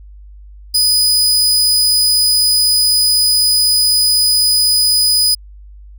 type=tone; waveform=sawtooth; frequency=4978 Hz; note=D#8; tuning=in tune; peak=-7 dBFS; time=0.74-5.35 s; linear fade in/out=10 ms; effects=added 50 Hz sine -34 dBFS peak until 5.98 s